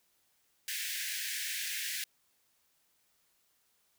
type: high-pass noise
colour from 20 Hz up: pink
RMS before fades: -37 dBFS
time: 0.68-2.04 s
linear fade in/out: 2 ms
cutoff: 1600 Hz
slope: 96 dB/octave
effects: white hiss -73 dBFS RMS until 3.98 s

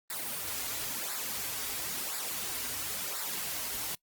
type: noise with flanger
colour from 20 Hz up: white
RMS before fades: -36 dBFS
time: 0.1-3.95 s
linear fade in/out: 2 ms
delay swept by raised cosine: 0.32 to 5.92 ms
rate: 0.97 Hz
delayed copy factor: -0.7
effects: noise-tail reverb RT60 0.1 s tail -23 dB re dry + Opus 32 kbps

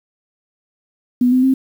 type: tone with pitch steps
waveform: sine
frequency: 246.9 / 255.5 / 264.3 Hz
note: B3 / C4 / C4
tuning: 0 / -41 / +18 cents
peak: -10 dBFS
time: 1.21-1.54 s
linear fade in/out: 5 ms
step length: 110 ms
effects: 7-bit

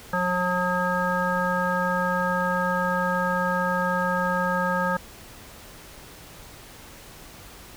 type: harmonic tone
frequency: 180 Hz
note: F#3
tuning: 47 cents flat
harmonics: 1 / 3 / 5 / 7 / 9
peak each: -28 / -28 / -28 / -28 / -28 dBFS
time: 0.13-4.97 s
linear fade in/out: 5 ms
effects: pink hiss -45 dBFS RMS until 7.76 s

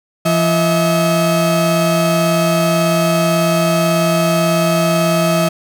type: tone pair together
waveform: 35% pulse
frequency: 170 / 641.8 Hz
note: F3 / E5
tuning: -46 / -46 cents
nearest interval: octave + major seventh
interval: 2300 cents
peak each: -13 dBFS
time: 0.25-5.49 s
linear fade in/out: 10 ms
effects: none

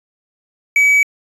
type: tone with quantisation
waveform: triangle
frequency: 2279 Hz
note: C#7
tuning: 47 cents sharp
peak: -7 dBFS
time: 0.76-1.03 s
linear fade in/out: 2 ms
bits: 6
effects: resampled to 32000 Hz

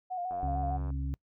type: tone with vibrato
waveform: sine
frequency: 721 Hz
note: F#5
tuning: 45 cents flat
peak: -32 dBFS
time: 0.1-0.78 s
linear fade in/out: 20 ms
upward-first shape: square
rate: 6.6 Hz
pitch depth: 42 cents each way
type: click train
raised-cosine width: 1 ms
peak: -33 dBFS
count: 55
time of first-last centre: 0.31-0.903 s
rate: 91 Hz
type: harmonic tone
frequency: 68 Hz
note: C#2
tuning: 33 cents flat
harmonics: 1 / 2 / 4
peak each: -32 / -37 / -42 dBFS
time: 0.43-1.14 s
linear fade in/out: 0 ms
effects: noise-tail reverb RT60 0.1 s tail -25 dB re dry

